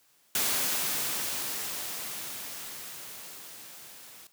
white noise with level ramp, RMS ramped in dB -27 to -50 dBFS, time 0.35-4.27 s, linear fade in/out 2 ms, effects white hiss -65 dBFS RMS until 4.32 s + high-pass 100 Hz 12 dB/octave

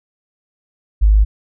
sine tone, 51.91 Hz, G#1, in tune, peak -7 dBFS, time 1.01-1.25 s, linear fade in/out 20 ms, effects none

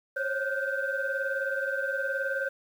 sine tone cluster, 536 / 555 / 1443 / 1547 Hz, C5 / C#5 / F#6 / G6, +42 / +2 / -44 / -23 cents, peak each -33 / -34 / -36 / -30 dBFS, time 0.16-2.49 s, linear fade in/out 10 ms, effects tanh soft clip ceiling -18 dBFS + 9-bit

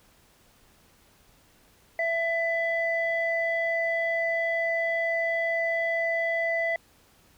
sine tone pair together, 666.4 / 1997 Hz, E5 / B6, +19 / +19 cents, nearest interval octave + perfect fifth, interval 1900 cents, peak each -26 dBFS, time 1.99-6.76 s, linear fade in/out 2 ms, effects tanh soft clip ceiling -17 dBFS + pink hiss -60 dBFS RMS until 7.37 s

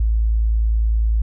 sine tone, 55 Hz, A1, in tune, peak -14 dBFS, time 0-1.22 s, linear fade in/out 5 ms, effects none

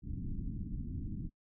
pink low-pass noise, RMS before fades -39 dBFS, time 0.02-1.3 s, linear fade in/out 50 ms, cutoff 290 Hz, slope 48 dB/octave, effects noise-tail reverb RT60 0.1 s tail -25 dB re dry

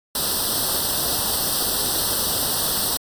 white noise with comb filter, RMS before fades -22 dBFS, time 0.15-2.97 s, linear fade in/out 2 ms, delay 0.22 ms, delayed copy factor +0.95, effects AAC 64 kbps

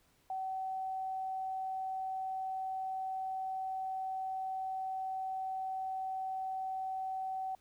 sine tone, 760 Hz, F#5, 46 cents sharp, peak -35 dBFS, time 0.3-7.55 s, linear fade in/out 2 ms, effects pink hiss -70 dBFS RMS until 7.6 s

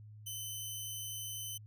10% pulse tone, 3044 Hz, F#7, 48 cents sharp, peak -32 dBFS, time 0.26-1.58 s, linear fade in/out 10 ms, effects added 106 Hz sine -50 dBFS peak until 1.66 s

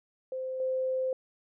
sine tone with level steps, 519 Hz, C5, 14 cents flat, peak -32 / -27 dBFS, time 0.32-1.13 s, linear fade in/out 2 ms, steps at 0.6 s, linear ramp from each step 2 ms, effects none

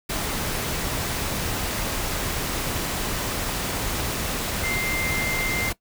sine tone in noise, 2093 Hz, C7, in tune, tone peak -26 dBFS, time 4.63-5.7 s, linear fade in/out 10 ms, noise pink, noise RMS -27 dBFS, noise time 0.09-5.73 s, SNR -2 dB, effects noise-tail reverb RT60 0.1 s tail -19 dB re dry

